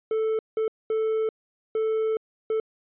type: tone bursts at uneven times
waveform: triangle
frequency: 440 Hz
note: A4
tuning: in tune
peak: -20 dBFS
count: 5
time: 0.11-0.39 / 0.57-0.68 / 0.9-1.29 / 1.75-2.17 / 2.5-2.6 s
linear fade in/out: 2 ms
effects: resampled to 8000 Hz